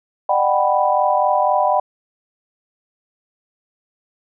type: chord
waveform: sine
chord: G major seventh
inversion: second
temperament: equal with one note detuned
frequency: 601.8 / 740 / 784 / 987.8 Hz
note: D5 / F#5 / G5 / B5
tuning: +42 / 0 / 0 / 0 cents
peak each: -19 dBFS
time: 0.29-1.8 s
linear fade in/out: 5 ms
effects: none